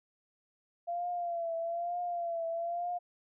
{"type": "tone with vibrato", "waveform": "sine", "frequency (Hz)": 685, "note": "F5", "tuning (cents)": -34, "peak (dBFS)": -32, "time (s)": [0.87, 2.99], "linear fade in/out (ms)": 20, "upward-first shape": "triangle", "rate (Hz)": 1.1, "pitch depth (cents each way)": 65, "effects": []}